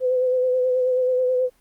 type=tone with vibrato; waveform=sine; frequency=507 Hz; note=B4; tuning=45 cents sharp; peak=-17 dBFS; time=0-1.5 s; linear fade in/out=50 ms; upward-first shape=sine; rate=9.3 Hz; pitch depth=28 cents each way; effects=pink hiss -61 dBFS RMS until 1.6 s + Opus 24 kbps